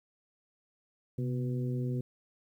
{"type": "harmonic tone with a mistuned harmonic", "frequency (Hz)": 123.47, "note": "B2", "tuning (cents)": 0, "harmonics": [1, 2, 3, 4], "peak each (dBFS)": [-31, -37, -41, -46], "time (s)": [1.18, 2.01], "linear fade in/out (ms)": 5, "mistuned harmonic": 1, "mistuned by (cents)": 80, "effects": ["11-bit"]}